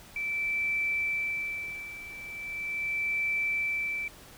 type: tone with tremolo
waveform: sine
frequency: 2327 Hz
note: D7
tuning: 17 cents flat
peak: -26 dBFS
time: 0.16-4.08 s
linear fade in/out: 2 ms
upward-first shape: sine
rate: 0.39 Hz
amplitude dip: 80%
effects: pink hiss -51 dBFS RMS until 4.37 s